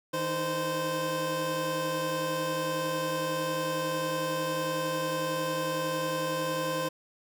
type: tone cluster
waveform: 25% pulse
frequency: 158.8 / 306.6 / 518 Hz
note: D#3 / D#4 / C5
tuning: +36 / -25 / -17 cents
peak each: -33 / -35 / -26 dBFS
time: 0.13-6.89 s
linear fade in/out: 10 ms
effects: none